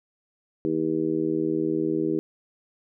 harmonic tone, 80 Hz, D#2, 49 cents sharp, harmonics 2 / 3 / 4 / 5 / 6, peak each -34 / -33 / -25 / -27 / -34 dBFS, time 0.65-2.19 s, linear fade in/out 0 ms, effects none

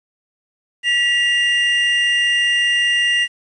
triangle tone pair together, 1939.7 / 2805 Hz, B6 / F7, -32 / +7 cents, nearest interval tritone, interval 639 cents, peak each -15 dBFS, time 0.83-3.28 s, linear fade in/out 50 ms, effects resampled to 22050 Hz + 8-bit

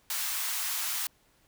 white high-pass noise, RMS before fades -32 dBFS, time 0.1-1.07 s, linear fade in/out 2 ms, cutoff 860 Hz, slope 24 dB/octave, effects pink hiss -66 dBFS RMS until 1.47 s

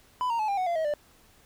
triangle tone with pitch steps, 1000 / 927.7 / 860.6 / 798.3 / 740.5 / 687 / 637.3 / 591.2 Hz, B5 / A#5 / A5 / G5 / F#5 / F5 / D#5 / D5, +21 / -9 / -39 / +31 / +1 / -29 / +41 / +11 cents, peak -23 dBFS, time 0.21-0.938 s, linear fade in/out 0 ms, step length 91 ms, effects pink hiss -59 dBFS RMS until 1.45 s

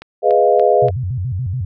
click train, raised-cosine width 0.3 ms, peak -17 dBFS, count 4, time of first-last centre 0.02-0.885 s, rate 3.47 Hz
sine chord, F half-diminished seventh, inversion first, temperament equal, 415.3 / 493.9 / 622.3 / 698.5 Hz, Ab4 / Cb5 / Eb5 / F5, 0 / 0 / 0 / 0 cents, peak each -15 dBFS, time 0.22-0.91 s, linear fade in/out 50 ms
sine tone with vibrato, 108.5 Hz, A2, 24 cents flat, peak -18 dBFS, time 0.82-1.65 s, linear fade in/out 5 ms, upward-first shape square, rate 7 Hz, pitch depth 290 cents each way
effects none

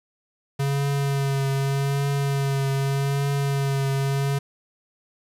square tone with vibrato, 138.59 Hz, C#3, in tune, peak -22 dBFS, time 0.59-4.39 s, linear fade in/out 10 ms, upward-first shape triangle, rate 0.83 Hz, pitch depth 28 cents each way, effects resampled to 32000 Hz + 8-bit

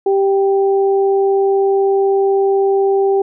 sine tone pair together, 392 / 784 Hz, G4 / G5, 0 / 0 cents, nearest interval octave, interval 1200 cents, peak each -11 / -20 dBFS, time 0.06-3.22 s, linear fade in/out 5 ms, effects none

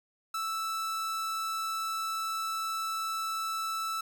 45% pulse tone, 1318.5 Hz, E6, in tune, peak -31 dBFS, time 0.34-4.01 s, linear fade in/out 5 ms, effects none

